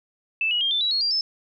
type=tone with pitch steps; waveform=sine; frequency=2637 / 2909 / 3209 / 3540 / 3906 / 4309 / 4753 / 5244 Hz; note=E7 / F#7 / G7 / A7 / B7 / C#8 / D8 / E8; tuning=0 / -30 / +40 / +10 / -20 / -50 / +20 / -10 cents; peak=-20 dBFS; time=0.41-1.21 s; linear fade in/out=2 ms; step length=100 ms; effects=none